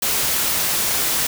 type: noise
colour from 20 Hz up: white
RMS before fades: -20 dBFS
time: 0.02-1.27 s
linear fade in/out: 5 ms
effects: none